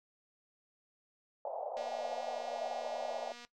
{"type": "band-pass noise", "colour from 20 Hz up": "white", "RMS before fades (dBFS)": -39, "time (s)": [1.45, 3.32], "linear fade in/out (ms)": 2, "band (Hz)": [560, 750], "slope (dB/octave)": 48}
{"type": "click train", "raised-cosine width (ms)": 0.2, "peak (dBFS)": -34, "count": 404, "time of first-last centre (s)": [1.77, 3.449], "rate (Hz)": 240}
{"effects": ["noise-tail reverb RT60 0.1 s tail -17 dB re dry"]}